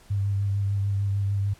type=tone with vibrato; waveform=sine; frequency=99.7 Hz; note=G2; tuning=30 cents sharp; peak=-22 dBFS; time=0.1-1.54 s; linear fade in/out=10 ms; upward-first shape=sine; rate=6.7 Hz; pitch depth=21 cents each way; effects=pink hiss -55 dBFS RMS until 1.59 s + low-pass 12000 Hz 12 dB/octave